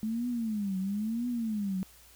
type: tone with vibrato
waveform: sine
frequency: 214.6 Hz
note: A3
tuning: 43 cents flat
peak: -29 dBFS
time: 0.03-1.83 s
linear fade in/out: 0 ms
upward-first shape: triangle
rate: 1 Hz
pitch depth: 250 cents each way
effects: added 60 Hz sine -61 dBFS peak until 2.15 s + white hiss -57 dBFS RMS until 2.15 s